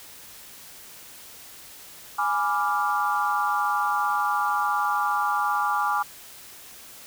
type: chord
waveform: sine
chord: G# diminished seventh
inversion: none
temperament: equal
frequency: 830.6 / 987.8 / 1174.7 / 1396.9 Hz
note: G#5 / B5 / D6 / F6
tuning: 0 / 0 / 0 / 0 cents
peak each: -26 / -30 / -25 / -29 dBFS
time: 2.18-6.03 s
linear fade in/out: 10 ms
effects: white hiss -45 dBFS RMS until 7.06 s